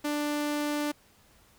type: tone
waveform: sawtooth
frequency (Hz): 295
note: D4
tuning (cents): +8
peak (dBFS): -24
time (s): 0.04-0.92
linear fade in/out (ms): 10
effects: pink hiss -61 dBFS RMS until 1.58 s